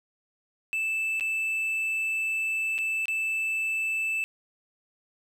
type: tone with dropouts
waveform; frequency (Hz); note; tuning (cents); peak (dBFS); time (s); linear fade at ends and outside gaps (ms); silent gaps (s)
triangle; 2637; E7; 0; -24; 0.73-4.24; 0; 1.198-1.208 / 2.781-2.787 / 3.056-3.082
effects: none